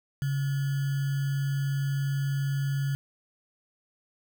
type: tone with sample-and-hold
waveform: sine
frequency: 138.6 Hz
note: C#3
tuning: in tune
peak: -25 dBFS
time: 0.22-2.95 s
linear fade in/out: 0 ms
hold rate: 1575 Hz
effects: none